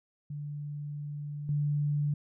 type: tone with level steps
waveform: sine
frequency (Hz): 146.5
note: D3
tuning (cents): -4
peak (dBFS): -35 / -26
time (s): 0.3-2.14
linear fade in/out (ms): 5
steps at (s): 1.49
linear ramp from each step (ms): 2
effects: none